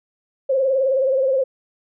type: tone with vibrato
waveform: sine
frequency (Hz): 532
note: C5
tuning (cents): +29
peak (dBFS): -15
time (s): 0.49-1.44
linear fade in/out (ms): 10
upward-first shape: sine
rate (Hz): 19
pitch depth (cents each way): 66
effects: none